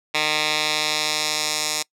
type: tone with band-pass filter sweep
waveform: 10% pulse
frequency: 152.7 Hz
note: D#3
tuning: 32 cents flat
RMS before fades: -23 dBFS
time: 0.14-1.83 s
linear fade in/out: 10 ms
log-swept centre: 3100 to 6400 Hz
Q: 1.3
effects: noise-tail reverb RT60 0.1 s tail -24 dB re dry